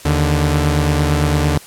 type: tone pair together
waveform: sawtooth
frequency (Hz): 77.78 / 146.72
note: D#2 / D3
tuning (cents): 0 / -1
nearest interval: major seventh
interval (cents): 1099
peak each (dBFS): -12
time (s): 0.05-1.58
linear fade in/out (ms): 5
effects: white hiss -39 dBFS RMS until 1.66 s + low-pass 12000 Hz 12 dB/octave